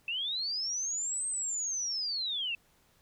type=linear two-way sweep; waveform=sine; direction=up then down; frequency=2615 to 8372 to 2615 Hz; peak=-31 dBFS; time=0.08-2.55 s; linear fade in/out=2 ms; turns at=1.27 s; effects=pink hiss -67 dBFS RMS until 3.01 s